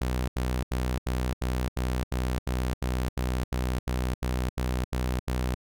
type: tone bursts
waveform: sawtooth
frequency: 62.7 Hz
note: B1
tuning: 27 cents sharp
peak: -22 dBFS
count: 16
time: 0.01-5.545 s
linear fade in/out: 5 ms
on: 270 ms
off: 81 ms
effects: none